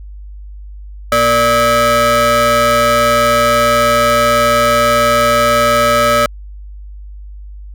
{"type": "ring-modulated tone", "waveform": "40% pulse", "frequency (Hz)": 349.2, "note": "F4", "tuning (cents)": 0, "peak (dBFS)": -5, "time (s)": [1.12, 6.26], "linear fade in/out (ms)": 2, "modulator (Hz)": 936, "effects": ["added 50 Hz sine -28 dBFS peak until 7.74 s"]}